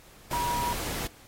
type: tone in noise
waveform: sine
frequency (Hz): 962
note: B5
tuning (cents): -46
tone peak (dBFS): -27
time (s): 0.33-0.73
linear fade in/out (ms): 2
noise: pink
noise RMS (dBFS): -34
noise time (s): 0.31-1.07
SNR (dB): +4
effects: pink hiss -54 dBFS RMS until 1.27 s + AAC 48 kbps